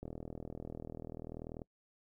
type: click train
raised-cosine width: 2 ms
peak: -30 dBFS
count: 65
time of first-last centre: 0.03-1.618 s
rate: 40.3 Hz
effects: noise-tail reverb RT60 0.1 s tail -24 dB re dry